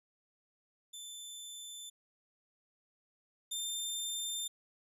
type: tone pair in turn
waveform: 20% pulse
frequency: 3532 / 3590 Hz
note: A7 / A7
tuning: +6 / +34 cents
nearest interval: unison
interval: 28 cents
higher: second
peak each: -39 / -30 dBFS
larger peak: second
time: 0.93-1.9 / 3.51-4.48 s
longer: neither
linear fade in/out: 10 ms
effects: none